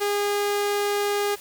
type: tone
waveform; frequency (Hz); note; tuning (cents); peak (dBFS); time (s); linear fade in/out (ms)
sawtooth; 408.7; G#4; -28; -18; 0-1.36; 20
effects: white hiss -44 dBFS RMS until 1.4 s